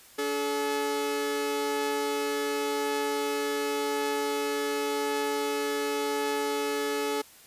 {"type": "tone pair together", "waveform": "sawtooth", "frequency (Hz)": [286.5, 429.3], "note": ["D4", "A4"], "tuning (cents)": [-43, -43], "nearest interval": "perfect fifth", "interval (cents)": 700, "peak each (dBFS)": [-30, -24], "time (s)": [0.18, 7.22], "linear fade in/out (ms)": 10, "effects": ["white hiss -53 dBFS RMS until 7.46 s", "resampled to 32000 Hz"]}